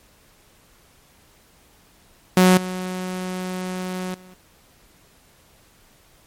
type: tone with level steps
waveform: sawtooth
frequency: 183.9 Hz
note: F#3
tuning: 10 cents flat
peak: -7 / -22 / -40 dBFS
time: 2.37-4.34 s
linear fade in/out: 2 ms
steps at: 2.57 / 4.14 s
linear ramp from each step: 5 ms
effects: pink hiss -55 dBFS RMS until 6.26 s + MP3 64 kbps